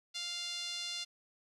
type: tone with band-pass filter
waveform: 5% pulse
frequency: 698.5 Hz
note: F5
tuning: in tune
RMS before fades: -40 dBFS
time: 0.14-1.05 s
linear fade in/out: 20 ms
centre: 3800 Hz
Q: 1.9
effects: resampled to 32000 Hz + 11-bit